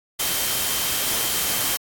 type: tone in noise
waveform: sine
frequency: 3136 Hz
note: G7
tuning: in tune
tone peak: -32 dBFS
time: 0.19-1.77 s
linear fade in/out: 10 ms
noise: white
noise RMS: -23 dBFS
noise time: 0.19-1.77 s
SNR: -12 dB
effects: AAC 64 kbps